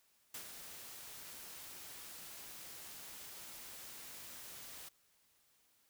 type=noise with ADSR envelope; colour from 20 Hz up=white; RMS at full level=-45 dBFS; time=0.34-4.89 s; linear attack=5 ms; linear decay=91 ms; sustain=-6 dB; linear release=8 ms; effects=white hiss -73 dBFS RMS until 5.89 s